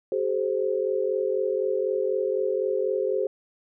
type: tone cluster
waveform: sine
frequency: 382.8 / 426.8 / 524 Hz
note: G4 / G#4 / C5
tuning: -41 / +47 / +2 cents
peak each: -27 dBFS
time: 0.12-3.27 s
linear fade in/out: 2 ms
effects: none